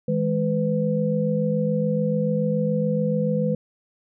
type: tone cluster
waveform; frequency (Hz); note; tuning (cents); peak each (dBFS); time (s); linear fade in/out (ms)
sine; 160.4 / 207.4 / 501; E3 / G#3 / B4; -47 / -2 / +25; -24; 0.08-3.55; 5
effects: none